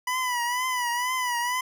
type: tone with vibrato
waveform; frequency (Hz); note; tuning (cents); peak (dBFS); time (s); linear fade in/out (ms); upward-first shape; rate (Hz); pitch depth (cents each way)
25% pulse; 987.8; B5; 0; -21; 0.07-1.61; 5; triangle; 2.1; 81
effects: none